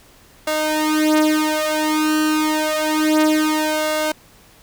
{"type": "tone with flanger", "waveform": "sawtooth", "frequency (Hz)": 308.4, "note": "D#4", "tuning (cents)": -15, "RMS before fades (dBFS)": -18, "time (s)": [0.47, 4.12], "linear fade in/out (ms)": 5, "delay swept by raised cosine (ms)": [1.8, 5.8], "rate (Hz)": 0.29, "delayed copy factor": 0.9, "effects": ["pink hiss -49 dBFS RMS until 4.62 s"]}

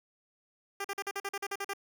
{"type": "tone bursts", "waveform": "10% pulse", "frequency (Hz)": 398.2, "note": "G4", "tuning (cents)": 27, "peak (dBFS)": -25, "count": 11, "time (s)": [0.8, 1.735], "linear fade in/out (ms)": 5, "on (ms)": 45, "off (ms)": 44, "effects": []}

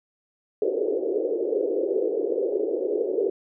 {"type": "band-pass noise", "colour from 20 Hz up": "pink", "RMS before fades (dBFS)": -25, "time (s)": [0.62, 3.3], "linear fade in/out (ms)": 2, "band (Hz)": [370, 490], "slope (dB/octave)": 48, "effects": []}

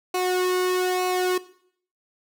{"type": "tone with flanger", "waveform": "sawtooth", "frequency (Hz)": 365.7, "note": "F#4", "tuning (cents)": -20, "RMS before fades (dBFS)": -23, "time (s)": [0.14, 1.38], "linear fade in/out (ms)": 5, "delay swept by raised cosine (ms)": [0.59, 1.54], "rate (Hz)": 1.1, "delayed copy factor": -0.7, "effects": ["noise-tail reverb RT60 0.6 s tail -17 dB re dry"]}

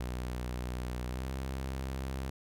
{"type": "tone with pitch glide", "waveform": "sawtooth", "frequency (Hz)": [61.74, 66.17], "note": ["B1", "C2"], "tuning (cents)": [0, 20], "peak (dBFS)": -31, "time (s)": [0, 2.3], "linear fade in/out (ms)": 5, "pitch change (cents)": 120, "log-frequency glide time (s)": [1.07, 1.31], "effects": []}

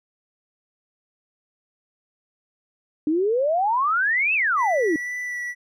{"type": "exponential two-way sweep", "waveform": "sine", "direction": "up then down", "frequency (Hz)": [294.1, 2700, 294.1], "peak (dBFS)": -18, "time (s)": [3.07, 4.96], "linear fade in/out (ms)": 2, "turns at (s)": 4.34}
{"type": "tone with vibrato", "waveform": "triangle", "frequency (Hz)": 1964, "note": "B6", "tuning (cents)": -10, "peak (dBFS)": -25, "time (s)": [4.56, 5.55], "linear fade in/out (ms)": 50, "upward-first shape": "sine", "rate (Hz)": 2, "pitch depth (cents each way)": 16}
{"effects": []}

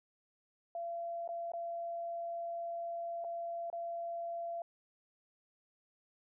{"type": "tone with dropouts", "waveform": "sine", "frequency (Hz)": 681, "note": "F5", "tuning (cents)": -44, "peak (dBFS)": -37, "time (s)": [0.75, 4.62], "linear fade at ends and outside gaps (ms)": 2, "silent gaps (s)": [[1.277, 1.289], [1.519, 1.535], [3.242, 3.246], [3.701, 3.728]], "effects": []}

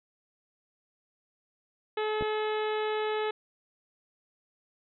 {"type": "harmonic tone", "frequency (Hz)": 429.1, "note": "A4", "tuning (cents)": -43, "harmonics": [1, 2, 3, 4, 5, 6, 7, 8, 9], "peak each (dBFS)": [-29, -35, -39, -41, -43, -45, -46, -47, -48], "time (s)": [1.97, 3.31], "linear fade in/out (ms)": 5}
{"type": "clicks", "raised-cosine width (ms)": 2, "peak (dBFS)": -22, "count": 2, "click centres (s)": [2.21, 2.224]}
{"effects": []}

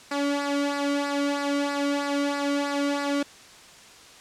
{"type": "tone with flanger", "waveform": "sawtooth", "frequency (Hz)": 284.5, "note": "C#4", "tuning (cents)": 45, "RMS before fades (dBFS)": -26, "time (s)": [0.11, 3.23], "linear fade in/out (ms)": 5, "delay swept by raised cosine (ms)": [0.3, 1.19], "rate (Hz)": 3.1, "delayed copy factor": -0.65, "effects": ["white hiss -48 dBFS RMS until 4.2 s", "low-pass 7000 Hz 12 dB/octave"]}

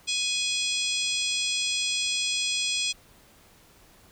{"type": "harmonic tone with a mistuned harmonic", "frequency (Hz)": 835, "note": "G#5", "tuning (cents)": 9, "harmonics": [3, 4, 5, 6, 7, 8, 9, 10], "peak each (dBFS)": [-31, -29, -35, -33, -36, -41, -36, -37], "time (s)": [0.07, 2.93], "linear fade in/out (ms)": 20, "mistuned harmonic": 8, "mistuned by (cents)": 33, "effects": ["pink hiss -56 dBFS RMS until 4.11 s"]}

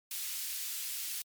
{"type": "high-pass noise", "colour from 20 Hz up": "white", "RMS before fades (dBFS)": -38, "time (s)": [0.11, 1.22], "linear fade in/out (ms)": 2, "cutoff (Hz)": 2500, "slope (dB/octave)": 12, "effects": ["MP3 96 kbps"]}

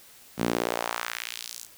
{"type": "tone with high-pass filter sweep", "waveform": "sawtooth", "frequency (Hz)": 58.27, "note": "A#1", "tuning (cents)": 0, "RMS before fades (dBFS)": -31, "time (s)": [0.37, 1.68], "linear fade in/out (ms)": 50, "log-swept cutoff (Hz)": [190, 8000], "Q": 1.4, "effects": ["white hiss -52 dBFS RMS until 1.77 s"]}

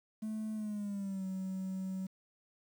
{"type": "tone with pitch glide", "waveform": "triangle", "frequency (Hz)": [217, 188.91], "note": ["A3", "F#3"], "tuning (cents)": [-24, 36], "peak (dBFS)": -33, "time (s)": [0.22, 2.07], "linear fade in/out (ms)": 10, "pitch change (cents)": -240, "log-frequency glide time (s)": [0.54, 1.25], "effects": ["tanh soft clip ceiling -30 dBFS", "10-bit"]}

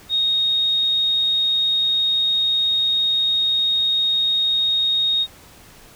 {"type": "tone", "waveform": "sine", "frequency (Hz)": 3729, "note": "A#7", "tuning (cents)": 0, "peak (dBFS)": -16, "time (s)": [0.09, 5.27], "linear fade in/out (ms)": 50, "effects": ["pink hiss -46 dBFS RMS until 5.95 s"]}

